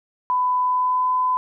sine tone with pitch glide, 1000 to 1009.9 Hz, B5 to B5, +21 to +38 cents, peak -17 dBFS, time 0.3-1.37 s, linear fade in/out 0 ms, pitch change +17 cents, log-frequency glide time 0.61-1.12 s, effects none

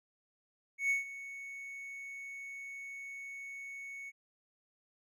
triangle tone with ADSR envelope, 2217 Hz, C#7, in tune, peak -25 dBFS, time 0.78-4.12 s, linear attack 120 ms, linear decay 140 ms, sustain -16 dB, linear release 37 ms, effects none

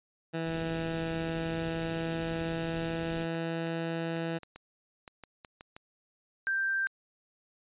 15% pulse tone with pitch glide, 163.8 to 165.32 Hz, E3 to E3, -11 to +5 cents, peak -25 dBFS, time 0.33-4.39 s, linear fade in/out 20 ms, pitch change +16 cents, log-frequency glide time 1.12-3.77 s
pink band-stop noise, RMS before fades -43 dBFS, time 0.44-3.27 s, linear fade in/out 50 ms, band 510 to 2200 Hz, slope 96 dB/octave
clicks, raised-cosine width 0.3 ms, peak -30 dBFS, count 12, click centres 2.285 / 2.358 / 3.349 / 3.67 / 4.166 / 4.433 / 4.56 / 5.078 / 5.237 / 5.448 / 5.609 / 5.765 s
sine tone, 1573 Hz, G6, 6 cents sharp, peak -27 dBFS, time 6.47-6.87 s, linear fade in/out 0 ms
effects resampled to 8000 Hz

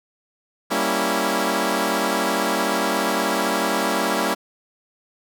10% pulse chord, G diminished seventh, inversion none, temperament equal, 196 / 233.1 / 277.2 / 329.6 Hz, G3 / Bb3 / Db4 / Fb4, 0 / 0 / 0 / 0 cents, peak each -17 dBFS, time 0.7-4.35 s, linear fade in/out 20 ms, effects none

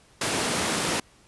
pink high-pass noise, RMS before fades -26 dBFS, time 0.21-1 s, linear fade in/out 5 ms, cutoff 170 Hz, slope 12 dB/octave, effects pink hiss -57 dBFS RMS until 1.27 s + resampled to 24000 Hz

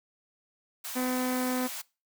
white high-pass noise, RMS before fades -38 dBFS, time 0.84-1.82 s, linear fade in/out 10 ms, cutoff 620 Hz, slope 48 dB/octave
harmonic tone, 253.2 Hz, B3, 43 cents sharp, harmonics 1 / 2 / 3 / 4 / 5 / 6 / 7 / 8 / 9, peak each -29 / -35 / -39 / -41 / -43 / -45 / -46 / -47 / -48 dBFS, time 0.95-1.68 s, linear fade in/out 20 ms
effects noise-tail reverb RT60 0.3 s tail -22 dB re dry

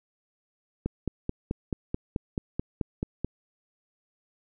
click train, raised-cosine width 3 ms, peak -15 dBFS, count 12, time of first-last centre 0.86-3.246 s, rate 4.61 Hz, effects none

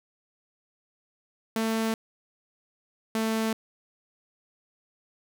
sawtooth tone pair in turn, 223.3 / 222 Hz, A3 / A3, +26 / +16 cents, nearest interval unison, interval 10 cents, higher first, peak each -21 dBFS, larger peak neither, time 1.56-1.94 / 3.15-3.53 s, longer neither, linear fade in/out 2 ms, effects none

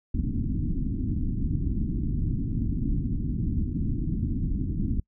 pink low-pass noise, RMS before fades -27 dBFS, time 0.14-5 s, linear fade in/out 5 ms, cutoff 300 Hz, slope 48 dB/octave, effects noise-tail reverb RT60 0.1 s tail -26 dB re dry

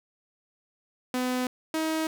sawtooth tone pair in turn, 252.1 / 317.6 Hz, B3 / D#4, +36 / +36 cents, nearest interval major third, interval 400 cents, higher second, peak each -22 dBFS, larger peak neither, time 1.14-1.47 / 1.74-2.07 s, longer neither, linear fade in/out 2 ms, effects none

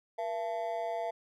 triangle tone with amplitude modulation, 676 Hz, E5, 43 cents sharp, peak -26 dBFS, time 0.18-1.11 s, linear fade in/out 10 ms, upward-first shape sine, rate 199 Hz, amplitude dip 95%, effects none

